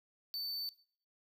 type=tone; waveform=square; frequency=4538 Hz; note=C#8; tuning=40 cents sharp; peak=-38 dBFS; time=0.34-0.69 s; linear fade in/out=0 ms; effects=noise-tail reverb RT60 0.5 s tail -19 dB re dry